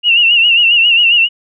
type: tone with vibrato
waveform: sine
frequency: 2794 Hz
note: F7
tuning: in tune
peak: -6 dBFS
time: 0.03-1.29 s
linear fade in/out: 50 ms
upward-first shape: sine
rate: 7.4 Hz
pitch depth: 76 cents each way
effects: none